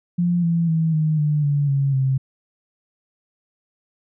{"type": "tone with pitch steps", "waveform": "sine", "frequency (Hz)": [174.61, 167.98, 161.6, 155.47, 149.57, 143.89, 138.43, 133.17], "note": ["F3", "E3", "E3", "D#3", "D3", "D3", "C#3", "C3"], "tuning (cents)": [0, 33, -34, -1, 32, -35, -2, 31], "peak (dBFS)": -16, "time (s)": [0.18, 2.18], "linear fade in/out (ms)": 10, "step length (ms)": 250, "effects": []}